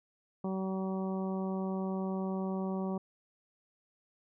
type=harmonic tone; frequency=190 Hz; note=F#3; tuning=46 cents sharp; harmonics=1 / 2 / 3 / 4 / 5 / 6; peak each=-33 / -39 / -43 / -45 / -47 / -49 dBFS; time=0.44-2.98 s; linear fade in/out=5 ms; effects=none